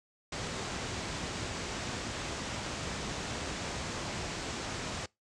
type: low-pass noise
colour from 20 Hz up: pink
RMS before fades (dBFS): -37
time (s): 0.32-5.06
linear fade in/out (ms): 5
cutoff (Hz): 8000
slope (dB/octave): 48
effects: noise-tail reverb RT60 0.2 s tail -24 dB re dry + high-pass 60 Hz 12 dB/octave